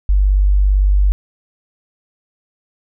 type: tone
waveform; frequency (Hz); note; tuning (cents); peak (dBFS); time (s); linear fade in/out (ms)
sine; 48.89; G1; -4; -9; 0.09-1.12; 0
effects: none